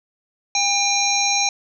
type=harmonic tone; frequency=802 Hz; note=G5; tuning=39 cents sharp; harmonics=1 / 3 / 5 / 7 / 8; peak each=-23 / -23 / -23 / -23 / -23 dBFS; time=0.55-1.49 s; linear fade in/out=2 ms; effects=none